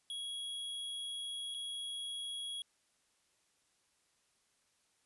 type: tone with dropouts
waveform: square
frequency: 3322 Hz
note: G#7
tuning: in tune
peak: -40 dBFS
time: 0.1-2.62 s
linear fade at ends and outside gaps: 1 ms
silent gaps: 1.542-1.546 s
effects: white hiss -75 dBFS RMS until 5.05 s + resampled to 24000 Hz